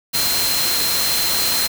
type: tone in noise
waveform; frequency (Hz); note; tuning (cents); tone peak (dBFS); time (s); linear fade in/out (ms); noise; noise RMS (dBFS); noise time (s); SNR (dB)
sine; 4142; C8; -18; -21; 0.13-1.68; 20; white; -20; 0.13-1.68; -4
effects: none